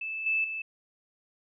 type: tone with level steps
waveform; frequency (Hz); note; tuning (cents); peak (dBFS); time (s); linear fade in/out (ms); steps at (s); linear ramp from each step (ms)
sine; 2628; E7; -6; -32 / -24 / -32; 0.01-0.62; 5; 0.26 / 0.44; 5
effects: none